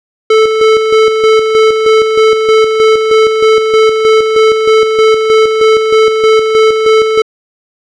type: tone with tremolo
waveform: square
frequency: 438.4 Hz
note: A4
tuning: 6 cents flat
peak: -4 dBFS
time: 0.3-7.22 s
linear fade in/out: 5 ms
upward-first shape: square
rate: 3.2 Hz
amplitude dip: 45%
effects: low-pass 4000 Hz 12 dB/octave